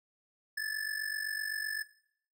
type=ring-modulated tone; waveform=square; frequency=1729 Hz; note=A6; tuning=31 cents flat; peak=-31 dBFS; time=0.57-1.83 s; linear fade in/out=5 ms; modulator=23.9 Hz; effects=noise-tail reverb RT60 0.6 s tail -17 dB re dry